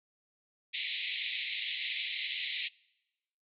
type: band-pass noise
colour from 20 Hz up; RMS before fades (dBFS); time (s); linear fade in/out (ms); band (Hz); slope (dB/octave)
pink; -37; 0.73-2.69; 20; 2000 to 4000; 96
effects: noise-tail reverb RT60 1.0 s tail -25 dB re dry